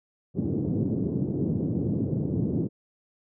pink band-pass noise, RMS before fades -27 dBFS, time 0.34-2.69 s, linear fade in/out 50 ms, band 110 to 360 Hz, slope 24 dB/octave, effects none

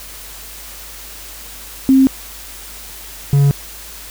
sine / triangle tone pair in turn, 266.1 / 140.96 Hz, C4 / C#3, +29 / +29 cents, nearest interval major seventh, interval 1100 cents, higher first, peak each -6 dBFS, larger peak neither, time 1.89-2.07 / 3.33-3.51 s, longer neither, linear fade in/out 0 ms, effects added 50 Hz sine -39 dBFS peak until 4.1 s + white hiss -34 dBFS RMS until 4.1 s

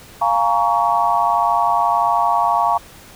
sine chord, Bb minor seventh, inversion second, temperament equal with one note detuned, 698.5 / 830.6 / 932.3 / 1122.3 Hz, F5 / Ab5 / Bb5 / Db6, 0 / 0 / 0 / +21 cents, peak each -19 / -21 / -18 / -19 dBFS, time 0.21-2.78 s, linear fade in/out 10 ms, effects pink hiss -42 dBFS RMS until 3.15 s

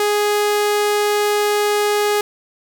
sawtooth tone, 415.3 Hz, G#4, in tune, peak -11 dBFS, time 0-2.21 s, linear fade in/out 2 ms, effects none

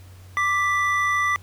triangle tone pair together, 1174.7 / 1975.6 Hz, D6 / B6, 0 / 0 cents, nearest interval major sixth, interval 900 cents, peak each -20 dBFS, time 0.37-1.36 s, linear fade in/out 0 ms, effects added 92 Hz sine -42 dBFS peak until 1.42 s + pink hiss -53 dBFS RMS until 1.42 s

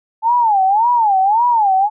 sine tone with vibrato, 859 Hz, A5, 42 cents flat, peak -10 dBFS, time 0.22-1.9 s, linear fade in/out 50 ms, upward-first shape sine, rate 1.8 Hz, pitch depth 220 cents each way, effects none

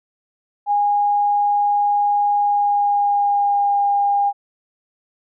sine tone with pitch glide, 820 to 808.2 Hz, G#5 to G#5, -22 to -47 cents, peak -14 dBFS, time 0.66-4.33 s, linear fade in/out 50 ms, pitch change -25 cents, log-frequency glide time 2.38-3.79 s, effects none

